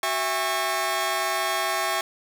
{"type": "tone cluster", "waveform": "sawtooth", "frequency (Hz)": [374, 661, 808, 1101, 1800], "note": ["F#4", "E5", "G#5", "C#6", "A6"], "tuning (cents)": [19, 5, -48, -12, 39], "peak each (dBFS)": [-32, -25, -26, -24, -29], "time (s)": [0.03, 2.01], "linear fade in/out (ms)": 2, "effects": []}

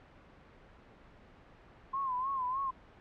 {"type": "tone with vibrato", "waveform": "sine", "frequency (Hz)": 1046.5, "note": "C6", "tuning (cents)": 0, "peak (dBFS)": -31, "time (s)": [1.93, 2.71], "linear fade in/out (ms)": 10, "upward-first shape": "sine", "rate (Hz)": 3.3, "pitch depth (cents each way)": 94, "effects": ["pink hiss -57 dBFS RMS until 3 s", "low-pass 2000 Hz 12 dB/octave"]}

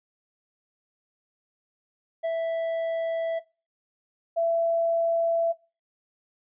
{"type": "tone pair in turn", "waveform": ["triangle", "sine"], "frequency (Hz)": [659.3, 668.5], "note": ["E5", "E5"], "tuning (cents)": [0, 24], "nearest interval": "unison", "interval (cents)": 24, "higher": "second", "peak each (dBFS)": [-22, -21], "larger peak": "second", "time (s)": [[2.23, 3.4], [4.36, 5.53]], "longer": "neither", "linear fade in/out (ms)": 20, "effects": ["noise-tail reverb RT60 0.3 s tail -21 dB re dry", "resampled to 8000 Hz"]}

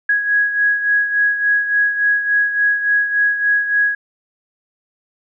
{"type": "beating tone pair", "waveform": "sine", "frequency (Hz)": [1661.2, 1664.7], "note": ["G#6", "G#6"], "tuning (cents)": [0, 4], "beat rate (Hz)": 3.5, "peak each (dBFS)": [-14, -21], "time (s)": [0.09, 3.95], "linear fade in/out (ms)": 5, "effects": []}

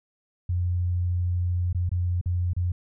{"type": "tone with dropouts", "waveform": "sine", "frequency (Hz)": 88.7, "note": "F2", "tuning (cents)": 27, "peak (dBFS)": -22, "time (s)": [0.49, 2.72], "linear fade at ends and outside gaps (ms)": 5, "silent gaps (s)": [[1.729, 1.747], [1.893, 1.915], [2.213, 2.258], [2.534, 2.565]], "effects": []}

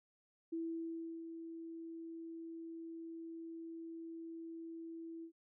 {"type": "tone with ADSR envelope", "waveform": "sine", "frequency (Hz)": 329.6, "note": "E4", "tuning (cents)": 0, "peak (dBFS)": -37, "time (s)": [0.52, 5.32], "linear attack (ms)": 11, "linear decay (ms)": 700, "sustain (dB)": -8, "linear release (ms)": 84, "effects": []}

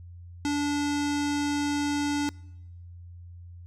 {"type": "tone with low-pass filter", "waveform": "square", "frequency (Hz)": 290, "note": "D4", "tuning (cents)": -22, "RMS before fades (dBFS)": -27, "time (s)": [0.45, 2.29], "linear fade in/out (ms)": 0, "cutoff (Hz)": 7000, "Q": 1.7, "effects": ["noise-tail reverb RT60 1.0 s tail -25 dB re dry", "added 87 Hz sine -42 dBFS peak until 3.66 s"]}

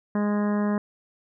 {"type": "harmonic tone", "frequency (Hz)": 207, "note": "G#3", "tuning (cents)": -5, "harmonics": [1, 2, 3, 4, 5, 6, 7, 8, 9], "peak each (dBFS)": [-22, -32, -33, -39, -36, -41, -45, -41, -45], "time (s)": [0.15, 0.78], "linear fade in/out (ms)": 2, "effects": []}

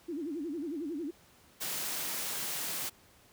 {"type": "tone with vibrato", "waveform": "sine", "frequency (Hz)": 311.1, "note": "D#4", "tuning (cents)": 0, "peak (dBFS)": -34, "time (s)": [0.08, 1.11], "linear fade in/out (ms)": 10, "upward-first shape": "sine", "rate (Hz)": 11, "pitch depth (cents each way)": 210}
{"type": "high-pass noise", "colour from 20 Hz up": "white", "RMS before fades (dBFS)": -36, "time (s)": [1.6, 2.9], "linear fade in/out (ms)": 20, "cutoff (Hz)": 110, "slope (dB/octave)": 96}
{"effects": ["pink hiss -61 dBFS RMS until 3.32 s", "high-pass 60 Hz 12 dB/octave"]}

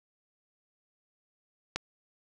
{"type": "click", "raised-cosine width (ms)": 0.2, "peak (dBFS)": -13, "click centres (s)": 1.76, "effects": []}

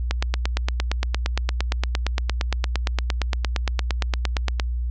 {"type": "click train", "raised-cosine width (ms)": 0.2, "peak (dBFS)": -5, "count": 40, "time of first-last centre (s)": [0.11, 4.598], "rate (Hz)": 8.69, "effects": ["added 60 Hz sine -22 dBFS peak until 4.9 s", "low-pass 6000 Hz 12 dB/octave"]}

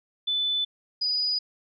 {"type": "tone pair in turn", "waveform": "sine", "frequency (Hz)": [3500, 4939], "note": ["A7", "D#8"], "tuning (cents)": [-10, -14], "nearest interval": "tritone", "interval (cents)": 596, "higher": "second", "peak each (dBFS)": -23, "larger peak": "neither", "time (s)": [[0.27, 0.65], [1.01, 1.39]], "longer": "neither", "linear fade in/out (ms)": 10, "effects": []}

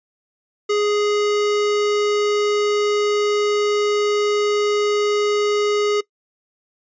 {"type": "tone", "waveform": "square", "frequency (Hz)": 415.3, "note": "G#4", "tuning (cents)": 0, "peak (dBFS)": -17, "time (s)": [0.69, 6.01], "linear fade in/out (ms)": 10, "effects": ["noise-tail reverb RT60 0.1 s tail -21 dB re dry", "resampled to 16000 Hz"]}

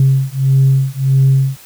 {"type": "beating tone pair", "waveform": "sine", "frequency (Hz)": [133.7, 135.3], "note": ["C3", "C#3"], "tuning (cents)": [38, -42], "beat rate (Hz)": 1.6, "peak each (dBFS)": -11, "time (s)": [0, 1.57], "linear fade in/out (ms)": 2, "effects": ["tanh soft clip ceiling -3 dBFS", "white hiss -40 dBFS RMS until 1.65 s"]}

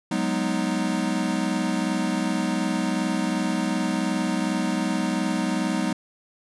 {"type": "chord", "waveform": "square", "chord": "G# minor seventh", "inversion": "third", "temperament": "equal", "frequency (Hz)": [185, 207.7, 246.9, 311.1], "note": ["F#3", "G#3", "B3", "D#4"], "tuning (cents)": [0, 0, 0, 0], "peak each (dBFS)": -29, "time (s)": [0.11, 5.93], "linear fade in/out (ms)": 5, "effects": ["resampled to 24000 Hz"]}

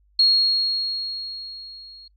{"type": "tone with level ramp", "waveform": "sine", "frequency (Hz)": 4293, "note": "C8", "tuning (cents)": 44, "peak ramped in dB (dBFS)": [-12, -42], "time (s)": [0.19, 2.08], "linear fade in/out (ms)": 5, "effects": ["noise-tail reverb RT60 0.1 s tail -25 dB re dry", "added 50 Hz sine -57 dBFS peak until 2.16 s"]}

